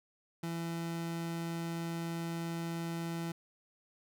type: tone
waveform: 30% pulse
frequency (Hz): 167.3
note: E3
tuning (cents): +26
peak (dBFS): -33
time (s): 0.43-3.32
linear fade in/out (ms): 5
effects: none